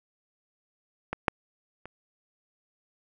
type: clicks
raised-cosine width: 0.5 ms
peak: -15 / -6 / -26 dBFS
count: 3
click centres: 1.13 / 1.282 / 1.856 s
effects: none